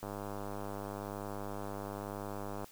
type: click train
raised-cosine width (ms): 1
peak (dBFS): -27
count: 265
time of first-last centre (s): 0.03-2.644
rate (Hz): 101
effects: white hiss -58 dBFS RMS until 2.71 s